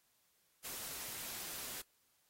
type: noise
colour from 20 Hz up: white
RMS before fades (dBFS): -45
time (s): 0.64-1.82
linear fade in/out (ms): 10
effects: white hiss -75 dBFS RMS until 2.29 s + AAC 48 kbps